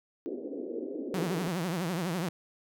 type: band-pass noise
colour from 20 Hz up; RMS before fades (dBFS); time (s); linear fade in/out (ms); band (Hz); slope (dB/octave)
pink; -37; 0.26-1.48; 0; 260 to 510; 48
type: tone with vibrato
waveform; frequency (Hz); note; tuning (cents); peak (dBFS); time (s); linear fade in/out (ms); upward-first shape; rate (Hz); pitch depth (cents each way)
sawtooth; 174.61; F3; 0; -26; 1.14-2.29; 2; triangle; 12; 200
effects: none